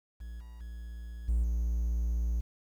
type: tone with level steps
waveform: triangle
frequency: 58 Hz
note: A#1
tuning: 8 cents flat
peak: -37 / -42 / -37 / -22 / -25 dBFS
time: 0.2-2.41 s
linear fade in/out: 10 ms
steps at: 0.4 / 0.6 / 1.28 / 1.43 s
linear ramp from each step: 10 ms
effects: tanh soft clip ceiling -18 dBFS + 10-bit